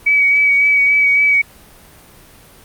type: tone with vibrato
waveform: sine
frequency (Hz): 2272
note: C#7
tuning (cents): +42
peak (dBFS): -9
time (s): 0.06-1.42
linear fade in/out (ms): 10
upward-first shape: sine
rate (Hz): 3.6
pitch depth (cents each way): 18
effects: pink hiss -43 dBFS RMS until 2.64 s + Opus 32 kbps